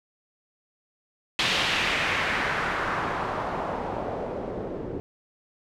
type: noise with low-pass filter sweep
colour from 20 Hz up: white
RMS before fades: -28 dBFS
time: 1.39-5 s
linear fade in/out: 0 ms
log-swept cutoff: 3400 to 370 Hz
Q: 1.7
effects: none

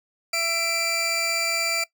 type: tone pair together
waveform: 20% pulse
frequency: 668.8 / 2349 Hz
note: E5 / D7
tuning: +25 / 0 cents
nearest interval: octave + minor seventh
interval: 2175 cents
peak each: -24 / -19 dBFS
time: 0.33-1.84 s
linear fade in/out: 5 ms
effects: noise-tail reverb RT60 0.1 s tail -19 dB re dry

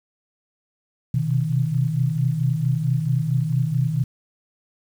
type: tone cluster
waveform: sine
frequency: 125.6 / 130.1 / 157.6 Hz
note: B2 / C3 / D#3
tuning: +30 / -9 / +23 cents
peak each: -23 / -24 / -22 dBFS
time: 1.14-4.04 s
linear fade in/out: 5 ms
effects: 8-bit

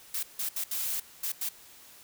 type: noise bursts at uneven times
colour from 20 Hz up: blue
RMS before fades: -32 dBFS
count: 6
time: 0.14-0.23 / 0.39-0.49 / 0.56-0.64 / 0.71-1 / 1.23-1.32 / 1.41-1.49 s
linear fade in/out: 5 ms
effects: white hiss -53 dBFS RMS until 2.03 s

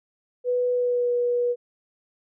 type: tone with pitch glide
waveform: sine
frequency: 493.9 to 485.1 Hz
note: B4 to B4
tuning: 0 to -31 cents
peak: -20 dBFS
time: 0.44-1.56 s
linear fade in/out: 50 ms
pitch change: -31 cents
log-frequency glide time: 0.72-1.12 s
effects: none

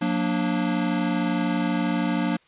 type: chord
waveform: square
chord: Gb augmented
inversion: none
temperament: equal with one note detuned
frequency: 180.35 / 233.1 / 293.7 Hz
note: Gb3 / Bb3 / D4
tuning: -44 / 0 / 0 cents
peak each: -27 dBFS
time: 0.01-2.37 s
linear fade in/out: 10 ms
effects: white hiss -59 dBFS RMS until 2.47 s + resampled to 8000 Hz

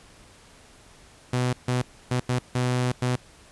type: tone bursts at uneven times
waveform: sawtooth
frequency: 125 Hz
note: B2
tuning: 21 cents sharp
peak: -18 dBFS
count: 6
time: 1.33-1.53 / 1.68-1.82 / 2.11-2.2 / 2.29-2.39 / 2.55-2.92 / 3.02-3.16 s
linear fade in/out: 5 ms
effects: pink hiss -52 dBFS RMS until 3.51 s + resampled to 24000 Hz

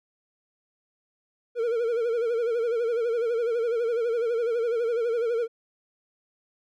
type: tone with vibrato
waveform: triangle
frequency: 466.2 Hz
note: A#4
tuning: in tune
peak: -21 dBFS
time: 1.55-5.48 s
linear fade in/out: 50 ms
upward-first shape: sine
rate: 12 Hz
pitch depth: 79 cents each way
effects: none

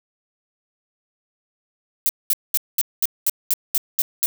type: noise bursts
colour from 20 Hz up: violet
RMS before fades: -18 dBFS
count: 10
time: 2.06-4.26 s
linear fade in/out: 0 ms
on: 31 ms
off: 210 ms
effects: none

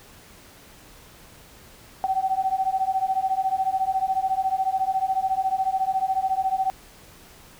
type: beating tone pair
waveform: sine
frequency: 757 / 771 Hz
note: F#5 / G5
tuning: +39 / -29 cents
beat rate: 14 Hz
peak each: -24 dBFS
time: 2.04-6.7 s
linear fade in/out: 0 ms
effects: pink hiss -49 dBFS RMS until 7.59 s

